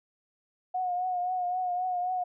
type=tone with vibrato; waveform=sine; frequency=726 Hz; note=F#5; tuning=33 cents flat; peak=-27 dBFS; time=0.74-2.24 s; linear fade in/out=10 ms; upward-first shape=triangle; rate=3.8 Hz; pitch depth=46 cents each way; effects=none